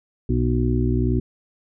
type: harmonic tone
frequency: 61.4 Hz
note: B1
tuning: 9 cents flat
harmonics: 1 / 2 / 4 / 5 / 6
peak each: -22 / -22 / -24 / -28 / -27 dBFS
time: 0.29-1.2 s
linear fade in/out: 5 ms
effects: none